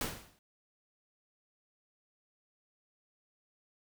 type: noise with exponential decay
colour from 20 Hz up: pink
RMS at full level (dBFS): -32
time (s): 0.01-0.39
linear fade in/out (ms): 2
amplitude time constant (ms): 81
effects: none